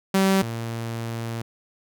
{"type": "tone pair in turn", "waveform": "sawtooth", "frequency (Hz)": [192.6, 115.22], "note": ["G3", "A#2"], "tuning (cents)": [-30, -20], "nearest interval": "major sixth", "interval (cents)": 890, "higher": "first", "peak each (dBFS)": [-13, -24], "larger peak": "first", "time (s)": [[0.14, 0.42], [0.42, 1.42]], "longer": "second", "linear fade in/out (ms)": 5, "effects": []}